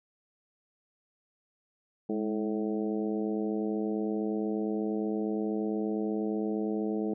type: harmonic tone with a mistuned harmonic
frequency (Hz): 108.5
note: A2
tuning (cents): -24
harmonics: 2 / 3 / 4 / 5 / 6 / 7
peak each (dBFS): -32 / -33 / -34 / -43 / -44 / -45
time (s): 2.09-7.14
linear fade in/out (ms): 5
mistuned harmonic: 2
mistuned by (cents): -56
effects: none